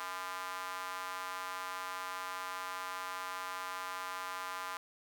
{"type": "tone with high-pass filter", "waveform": "square", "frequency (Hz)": 92.5, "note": "F#2", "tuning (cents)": 0, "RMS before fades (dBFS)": -41, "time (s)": [0, 4.77], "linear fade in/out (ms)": 0, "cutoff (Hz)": 1100, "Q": 2.8, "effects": []}